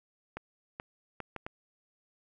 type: clicks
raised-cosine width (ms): 0.5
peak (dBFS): -23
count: 5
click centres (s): 0.37 / 0.799 / 1.203 / 1.363 / 1.465
effects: none